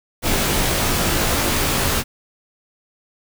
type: noise with comb filter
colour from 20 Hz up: pink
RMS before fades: -19 dBFS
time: 0.22-2.04 s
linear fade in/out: 50 ms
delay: 19 ms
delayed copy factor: -0.8
effects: none